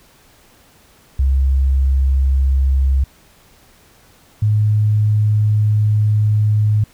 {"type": "tone pair in turn", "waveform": "sine", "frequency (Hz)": [67, 106.1], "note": ["C2", "G#2"], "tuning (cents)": [42, 38], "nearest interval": "minor sixth", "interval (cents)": 796, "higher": "second", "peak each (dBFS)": -11, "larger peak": "neither", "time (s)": [[1.19, 3.04], [4.42, 6.84]], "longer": "second", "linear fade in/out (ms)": 5, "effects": ["pink hiss -50 dBFS RMS until 6.93 s"]}